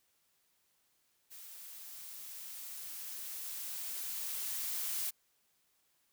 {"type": "noise with level ramp", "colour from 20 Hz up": "blue", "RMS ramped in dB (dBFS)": [-51, -36], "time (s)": [1.3, 5.11], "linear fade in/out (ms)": 20, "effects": ["white hiss -75 dBFS RMS until 6.12 s"]}